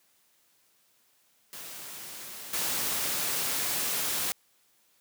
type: noise with level steps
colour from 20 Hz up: white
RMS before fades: -42 / -30 dBFS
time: 1.53-4.32 s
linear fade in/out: 0 ms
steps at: 2.53 s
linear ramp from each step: 5 ms
effects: white hiss -67 dBFS RMS until 5 s + high-pass 100 Hz 12 dB/octave